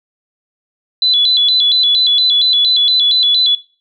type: tone with vibrato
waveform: sine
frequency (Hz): 3700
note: A#7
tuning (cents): -14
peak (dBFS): -9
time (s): 1.02-3.55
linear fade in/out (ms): 2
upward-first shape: square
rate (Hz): 4.3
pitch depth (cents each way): 140
effects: noise-tail reverb RT60 0.4 s tail -20 dB re dry